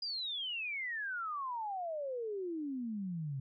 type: exponential sweep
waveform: sine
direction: down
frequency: 4920 to 130.6 Hz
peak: -36 dBFS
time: 0.02-3.4 s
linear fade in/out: 5 ms
effects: none